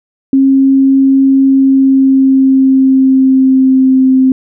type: tone with pitch glide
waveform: sine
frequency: 269.6 to 261.3 Hz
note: C#4 to C4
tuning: -48 to -2 cents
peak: -4 dBFS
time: 0.33-4.32 s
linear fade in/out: 2 ms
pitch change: -54 cents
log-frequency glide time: 1.4-4.13 s
effects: none